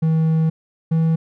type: tone pair in turn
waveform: triangle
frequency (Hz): 160.2 / 162.16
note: E3 / E3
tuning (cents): -49 / -28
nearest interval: unison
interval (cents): 21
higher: second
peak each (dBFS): -12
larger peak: neither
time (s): 0.02-0.5 / 0.91-1.16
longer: first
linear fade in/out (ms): 10
effects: none